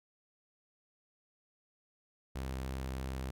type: tone with vibrato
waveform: sawtooth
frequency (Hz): 65.6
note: C2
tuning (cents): +5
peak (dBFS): -33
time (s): 2.35-3.31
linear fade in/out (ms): 10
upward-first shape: triangle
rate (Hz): 3.1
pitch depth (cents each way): 9
effects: none